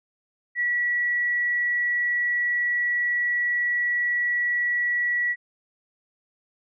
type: tone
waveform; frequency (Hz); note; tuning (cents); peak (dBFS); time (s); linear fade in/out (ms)
sine; 1938; B6; -33; -21; 0.55-5.36; 50
effects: none